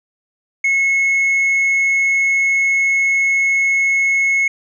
sine tone with tanh clipping, 2183 Hz, C#7, 27 cents flat, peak -13 dBFS, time 0.64-4.48 s, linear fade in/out 5 ms, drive 2 dB, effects none

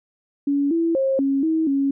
sine tone with pitch steps, 282.8 / 332.4 / 536 / 274.2 / 320.3 / 276.1 Hz, C#4 / E4 / C5 / C#4 / E4 / C#4, +35 / +15 / +42 / -19 / -50 / -7 cents, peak -17 dBFS, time 0.47-1.91 s, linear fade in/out 5 ms, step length 240 ms, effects none

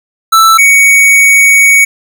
square tone pair in turn, 1323 / 2238 Hz, E6 / C#7, +6 / +16 cents, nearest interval major sixth, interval 910 cents, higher second, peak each -3 dBFS, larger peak neither, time 0.32-0.58 / 0.58-1.85 s, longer second, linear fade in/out 10 ms, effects none

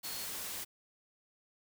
sine tone in noise, 4330 Hz, C#8, 41 cents flat, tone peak -46 dBFS, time 0.03-0.26 s, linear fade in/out 20 ms, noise white, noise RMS -41 dBFS, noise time 0.03-0.65 s, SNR -8 dB, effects none

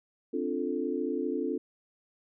sine chord, D minor seventh, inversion third, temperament equal, 261.6 / 293.7 / 349.2 / 440 Hz, C4 / D4 / F4 / A4, 0 / 0 / 0 / 0 cents, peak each -34 dBFS, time 0.33-1.58 s, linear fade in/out 10 ms, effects none

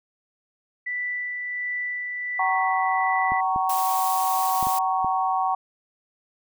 sine tone with tremolo, 1975.5 Hz, B6, in tune, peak -25 dBFS, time 0.86-3.41 s, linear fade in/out 10 ms, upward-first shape sine, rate 1.4 Hz, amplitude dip 30%
sine chord, F# major, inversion none, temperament equal with one note detuned, 758.2 / 932.3 / 1108.7 Hz, F#5 / A#5 / C#6, +42 / 0 / 0 cents, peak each -23 / -27 / -26 dBFS, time 2.39-5.55 s, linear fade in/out 5 ms
clicks, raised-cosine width 3 ms, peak -22 dBFS, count 5, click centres 3.32 / 3.561 / 4.628 / 4.67 / 5.046 s
blue noise, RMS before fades -31 dBFS, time 3.69-4.79 s, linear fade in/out 5 ms
effects none

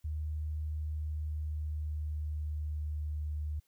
sine tone with pitch glide, 76.7 to 75.38 Hz, D#2 to D2, -24 to +46 cents, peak -33 dBFS, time 0.04-3.6 s, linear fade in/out 10 ms, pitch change -30 cents, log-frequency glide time 0.77-3.21 s, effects white hiss -75 dBFS RMS until 3.67 s

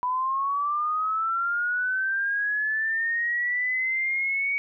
sine linear sweep, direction up, 987.8 to 2254 Hz, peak -23 dBFS, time 0.03-4.58 s, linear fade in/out 0 ms, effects none

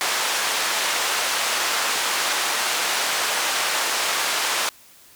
pink band-pass noise, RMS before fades -23 dBFS, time 0.01-4.69 s, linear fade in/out 0 ms, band 820 to 9300 Hz, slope 12 dB/octave, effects white hiss -50 dBFS RMS until 5.15 s

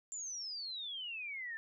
sine exponential sweep, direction down, 7300 to 1760 Hz, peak -40 dBFS, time 0.12-1.57 s, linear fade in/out 0 ms, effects none

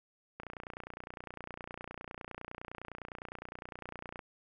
click train, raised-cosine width 0.5 ms, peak -27 dBFS, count 114, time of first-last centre 0.4-4.192 s, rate 29.8 Hz, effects none

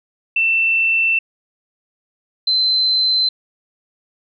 sine tone pair in turn, 2678 / 4074 Hz, E7 / C8, +27 / -47 cents, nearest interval perfect fifth, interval 726 cents, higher second, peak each -13 dBFS, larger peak neither, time 0.36-1.19 / 2.47-3.29 s, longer first, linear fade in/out 5 ms, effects none

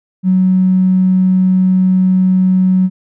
triangle tone with tanh clipping, 185.9 Hz, F#3, 8 cents sharp, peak -7 dBFS, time 0.23-2.9 s, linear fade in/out 50 ms, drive 2 dB, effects none

